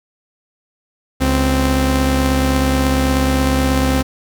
sawtooth tone pair together, 69.3 / 260.7 Hz, C#2 / C4, 0 / -6 cents, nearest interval octave + major seventh, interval 2294 cents, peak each -12 dBFS, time 1.2-4.03 s, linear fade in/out 20 ms, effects none

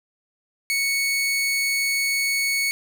sawtooth tone, 2217 Hz, C#7, in tune, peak -17 dBFS, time 0.7-2.71 s, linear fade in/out 0 ms, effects none

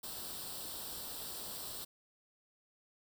white noise with comb filter, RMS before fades -44 dBFS, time 0.03-1.85 s, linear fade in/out 10 ms, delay 0.23 ms, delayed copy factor +0.7, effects none

